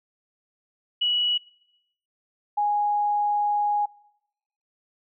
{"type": "tone pair in turn", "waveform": "sine", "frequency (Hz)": [2932, 827.8], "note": ["F#7", "G#5"], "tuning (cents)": [-16, -6], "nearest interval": "octave + minor seventh", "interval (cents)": 2190, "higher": "first", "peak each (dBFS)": -20, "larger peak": "neither", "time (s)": [[1.01, 1.38], [2.57, 3.86]], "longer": "second", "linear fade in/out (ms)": 10, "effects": ["noise-tail reverb RT60 0.8 s tail -22 dB re dry"]}